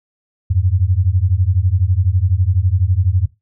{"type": "beating tone pair", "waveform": "sine", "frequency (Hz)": [86.4, 98.4], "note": ["F2", "G2"], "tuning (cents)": [-18, 7], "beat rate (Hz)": 12, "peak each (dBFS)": -15, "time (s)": [0.5, 3.26], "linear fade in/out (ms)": 10, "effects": ["noise-tail reverb RT60 0.2 s tail -17 dB re dry"]}